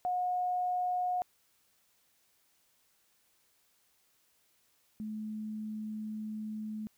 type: tone pair in turn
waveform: sine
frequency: 724 / 215.2 Hz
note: F#5 / A3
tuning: -38 / -38 cents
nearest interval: octave + major sixth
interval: 2100 cents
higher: first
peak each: -29 / -36 dBFS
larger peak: first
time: 0.05-1.22 / 5-6.87 s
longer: second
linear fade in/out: 0 ms
effects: white hiss -71 dBFS RMS until 6.97 s